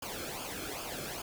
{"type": "noise with flanger", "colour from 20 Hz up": "pink", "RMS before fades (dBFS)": -40, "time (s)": [0.02, 1.22], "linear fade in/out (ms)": 5, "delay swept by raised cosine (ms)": [0.51, 1.08], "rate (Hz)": 2.5, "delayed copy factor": -0.7, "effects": []}